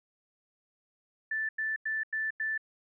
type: tone bursts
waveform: sine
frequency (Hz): 1760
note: A6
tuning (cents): 0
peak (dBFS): -29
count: 5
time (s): 1.31-2.578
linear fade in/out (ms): 5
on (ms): 180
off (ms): 92
effects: none